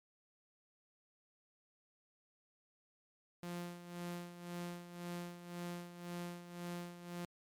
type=tone with tremolo; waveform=sawtooth; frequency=174.61 Hz; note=F3; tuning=in tune; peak=-37 dBFS; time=3.43-7.25 s; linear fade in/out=0 ms; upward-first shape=sine; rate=1.9 Hz; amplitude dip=70%; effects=MP3 96 kbps